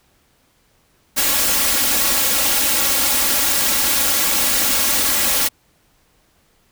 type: noise with comb filter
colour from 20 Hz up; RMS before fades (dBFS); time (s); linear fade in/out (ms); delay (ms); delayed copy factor
white; -17; 1.16-5.49; 20; 3.6; +0.75
effects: pink hiss -59 dBFS RMS until 6.71 s